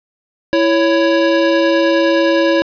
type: tone pair together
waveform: square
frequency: 331.6 / 555.9 Hz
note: E4 / C#5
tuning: +10 / +5 cents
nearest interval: major sixth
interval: 895 cents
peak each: -14 dBFS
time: 0.53-2.62 s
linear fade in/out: 0 ms
effects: resampled to 11025 Hz + 8-bit